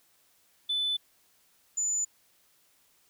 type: tone pair in turn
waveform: sine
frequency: 3500 / 7000 Hz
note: A7 / A8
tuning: -10 / -10 cents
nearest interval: octave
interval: 1200 cents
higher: second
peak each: -25 / -25 dBFS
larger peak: neither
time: 0.69-0.97 / 1.77-2.05 s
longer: neither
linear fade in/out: 10 ms
effects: tanh soft clip ceiling -23 dBFS + white hiss -66 dBFS RMS until 3.09 s